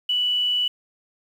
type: tone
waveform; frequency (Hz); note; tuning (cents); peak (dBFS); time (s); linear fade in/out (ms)
sine; 2960; F#7; 0; -19; 0.09-0.68; 5
effects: 8-bit